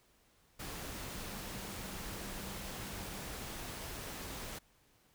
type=tone in noise; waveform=sine; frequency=194.8 Hz; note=G3; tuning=11 cents flat; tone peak=-52 dBFS; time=1.13-3.27 s; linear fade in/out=10 ms; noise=pink; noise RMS=-44 dBFS; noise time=0.59-4.59 s; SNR=-11 dB; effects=pink hiss -69 dBFS RMS until 5.14 s